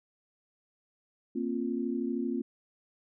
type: chord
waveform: sine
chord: Bb suspended second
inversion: none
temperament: equal with one note detuned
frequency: 233.1 / 266 / 349.2 Hz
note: Bb3 / C4 / F4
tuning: 0 / +29 / 0 cents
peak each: -33 / -33 / -35 dBFS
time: 1.35-2.42 s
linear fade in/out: 10 ms
effects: none

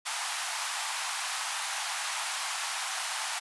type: high-pass noise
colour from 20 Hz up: pink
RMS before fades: -33 dBFS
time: 0.05-3.4 s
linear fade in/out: 20 ms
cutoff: 750 Hz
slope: 48 dB/octave
effects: resampled to 24000 Hz

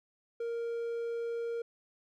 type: tone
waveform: triangle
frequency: 466.2 Hz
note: A#4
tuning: in tune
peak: -31 dBFS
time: 0.4-1.62 s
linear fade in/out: 5 ms
effects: none

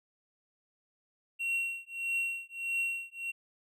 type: tone with tremolo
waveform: triangle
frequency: 2735 Hz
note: F7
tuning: 37 cents flat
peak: -26 dBFS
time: 1.39-3.32 s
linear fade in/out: 20 ms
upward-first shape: triangle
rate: 1.6 Hz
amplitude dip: 100%
effects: none

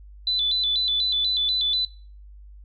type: tone with vibrato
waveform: sine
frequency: 3733 Hz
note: A#7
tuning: 2 cents sharp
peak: -20 dBFS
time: 0.27-1.85 s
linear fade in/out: 2 ms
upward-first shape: square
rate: 4.1 Hz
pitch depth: 120 cents each way
effects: noise-tail reverb RT60 0.4 s tail -19 dB re dry + added 50 Hz sine -42 dBFS peak until 2.64 s

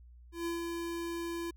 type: tone with ADSR envelope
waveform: square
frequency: 338.8 Hz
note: E4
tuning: 48 cents sharp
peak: -33 dBFS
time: 0.32-1.51 s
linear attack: 140 ms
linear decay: 140 ms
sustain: -3 dB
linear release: 9 ms
effects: added 60 Hz sine -52 dBFS peak until 1.56 s

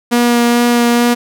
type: tone with vibrato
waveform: sawtooth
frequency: 238.9 Hz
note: A#3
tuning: 43 cents sharp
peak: -5 dBFS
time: 0.11-1.15 s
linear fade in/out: 20 ms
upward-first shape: sine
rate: 2.3 Hz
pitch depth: 10 cents each way
effects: none

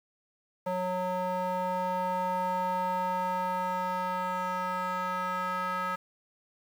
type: tone with band-pass filter sweep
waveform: square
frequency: 182.8 Hz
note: F#3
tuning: 21 cents flat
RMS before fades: -31 dBFS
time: 0.66-5.96 s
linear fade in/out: 10 ms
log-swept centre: 730 to 1300 Hz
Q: 3.3
effects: 9-bit

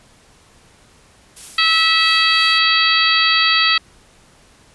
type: noise with tremolo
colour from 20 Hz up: blue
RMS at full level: -32 dBFS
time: 1.36-2.59 s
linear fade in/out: 10 ms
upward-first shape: triangle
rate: 3 Hz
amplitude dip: 60%
type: harmonic tone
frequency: 651 Hz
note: E5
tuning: 22 cents flat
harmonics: 2 / 3 / 4 / 5 / 6 / 7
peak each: -19 / -19 / -19 / -19 / -19 / -19 dBFS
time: 1.58-3.78 s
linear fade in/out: 5 ms
effects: pink hiss -50 dBFS RMS until 4.74 s + resampled to 24000 Hz

